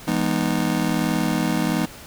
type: chord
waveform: square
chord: E major seventh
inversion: none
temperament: just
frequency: 164.81 / 206 / 247.2 / 309 Hz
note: E3 / G#3 / B3 / D#4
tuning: 0 / -14 / +2 / -12 cents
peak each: -26 dBFS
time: 0.07-1.86 s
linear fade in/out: 10 ms
effects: pink hiss -41 dBFS RMS until 2.06 s